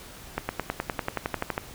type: accelerating click train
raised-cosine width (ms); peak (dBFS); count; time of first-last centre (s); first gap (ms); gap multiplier
0.5; -11; 14; 0.38-1.579; 110; 0.97
effects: pink hiss -45 dBFS RMS until 1.74 s